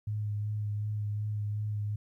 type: tone with vibrato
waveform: sine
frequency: 105 Hz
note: G#2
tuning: 19 cents sharp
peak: -30 dBFS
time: 0.07-1.96 s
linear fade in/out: 5 ms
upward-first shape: sine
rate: 2.7 Hz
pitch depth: 19 cents each way
effects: 12-bit